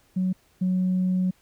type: tone pair in turn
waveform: sine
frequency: 185.3 / 184.23 Hz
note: F#3 / F#3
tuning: +3 / -7 cents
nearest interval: unison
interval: 10 cents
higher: first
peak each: -20 / -19 dBFS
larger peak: second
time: 0.16-0.33 / 0.61-1.31 s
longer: second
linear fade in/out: 10 ms
effects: tanh soft clip ceiling -17 dBFS + pink hiss -62 dBFS RMS until 1.41 s